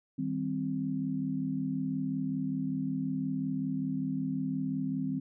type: chord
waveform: sine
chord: C minor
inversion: first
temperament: just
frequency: 156.98 / 196.22 / 261.6 Hz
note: Eb3 / G3 / C4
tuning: +16 / +2 / 0 cents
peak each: -36 / -36 / -32 dBFS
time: 0.18-5.2 s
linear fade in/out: 10 ms
effects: none